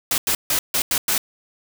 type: noise bursts at uneven times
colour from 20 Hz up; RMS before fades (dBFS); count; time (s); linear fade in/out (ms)
white; -20; 6; 0.11-0.18 / 0.27-0.35 / 0.5-0.59 / 0.74-0.82 / 0.91-0.98 / 1.08-1.18; 2
effects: none